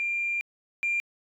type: tone pair in turn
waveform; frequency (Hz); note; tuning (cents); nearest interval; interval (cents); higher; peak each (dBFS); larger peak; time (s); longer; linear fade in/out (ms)
sine; 2387 / 2387; D7 / D7; +28 / +28; unison; 0; neither; -25 / -23; second; 0-0.41 / 0.83-1; first; 0
effects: tanh soft clip ceiling -20 dBFS